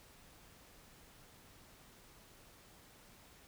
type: silence
effects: pink hiss -61 dBFS RMS until 3.47 s